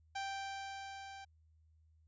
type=tone with level ramp; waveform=sawtooth; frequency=784 Hz; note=G5; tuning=in tune; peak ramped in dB=-34 to -45 dBFS; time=0.15-1.25 s; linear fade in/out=10 ms; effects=added 79 Hz sine -65 dBFS peak until 2.07 s + resampled to 16000 Hz